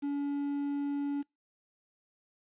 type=tone with quantisation; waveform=triangle; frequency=284.6 Hz; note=C#4; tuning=46 cents sharp; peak=-28 dBFS; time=0.02-1.23 s; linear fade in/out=20 ms; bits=9; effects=noise-tail reverb RT60 0.2 s tail -25 dB re dry + resampled to 8000 Hz